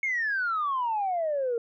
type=exponential sweep; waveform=sine; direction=down; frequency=2200 to 456.6 Hz; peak=-24 dBFS; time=0.03-1.58 s; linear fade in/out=2 ms; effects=tanh soft clip ceiling -21 dBFS